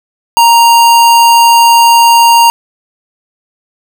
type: tone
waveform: square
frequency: 933 Hz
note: A#5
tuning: 1 cent sharp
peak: -3 dBFS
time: 0.37-2.5 s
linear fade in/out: 0 ms
effects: none